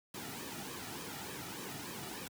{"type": "noise with flanger", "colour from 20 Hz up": "pink", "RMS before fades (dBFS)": -44, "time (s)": [0.14, 2.28], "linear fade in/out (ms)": 5, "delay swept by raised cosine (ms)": [1.4, 1.92], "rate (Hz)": 3.4, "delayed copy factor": -0.6, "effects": ["high-pass 100 Hz 12 dB/octave"]}